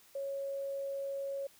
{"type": "tone", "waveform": "sine", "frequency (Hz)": 552, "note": "C#5", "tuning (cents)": -7, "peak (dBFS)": -35, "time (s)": [0.15, 1.47], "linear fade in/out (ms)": 5, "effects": ["white hiss -62 dBFS RMS until 1.59 s"]}